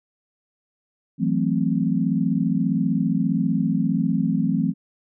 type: chord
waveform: sine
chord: F# half-diminished seventh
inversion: third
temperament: equal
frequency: 164.81 / 185 / 220 / 261.6 Hz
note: E3 / F#3 / A3 / C4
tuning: 0 / 0 / 0 / 0 cents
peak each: -24 dBFS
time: 1.18-4.74 s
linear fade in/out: 50 ms
effects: none